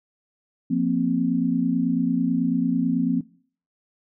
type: chord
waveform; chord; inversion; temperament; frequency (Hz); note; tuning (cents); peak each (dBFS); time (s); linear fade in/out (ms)
sine; F suspended fourth; none; just; 174.61 / 232.8 / 261.9; F3 / Bb3 / C4; 0 / -2 / +2; -25 / -24 / -22; 0.7-3.21; 10
effects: noise-tail reverb RT60 0.5 s tail -21 dB re dry